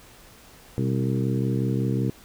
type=harmonic tone with a mistuned harmonic; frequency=65.41 Hz; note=C2; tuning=in tune; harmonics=2 / 3 / 4 / 5 / 6 / 7; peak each=-24 / -28 / -30 / -32 / -34 / -35 dBFS; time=0.78-2.1 s; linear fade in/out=0 ms; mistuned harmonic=2; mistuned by=-84 cents; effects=pink hiss -50 dBFS RMS until 2.24 s